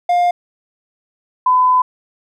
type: tone pair in turn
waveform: triangle / sine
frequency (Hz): 706 / 1008.3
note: F5 / B5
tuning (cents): +19 / +36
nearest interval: tritone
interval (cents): 617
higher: second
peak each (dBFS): -9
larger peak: neither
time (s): 0.09-0.31 / 1.46-1.82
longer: second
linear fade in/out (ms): 5
effects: none